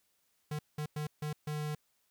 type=tone bursts at uneven times; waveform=square; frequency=150.6 Hz; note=D3; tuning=44 cents sharp; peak=-35 dBFS; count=5; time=0.51-0.59 / 0.78-0.86 / 0.96-1.07 / 1.22-1.33 / 1.47-1.75 s; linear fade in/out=5 ms; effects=white hiss -75 dBFS RMS until 2.1 s